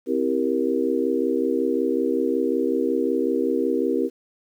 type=chord; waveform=sine; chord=C dominant seventh; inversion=none; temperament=just; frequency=261.6 / 327 / 392.4 / 470.9 Hz; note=C4 / E4 / G4 / Bb4; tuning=0 / -14 / +2 / +18 cents; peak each=-25 dBFS; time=0.06-4.1 s; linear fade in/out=50 ms; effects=9-bit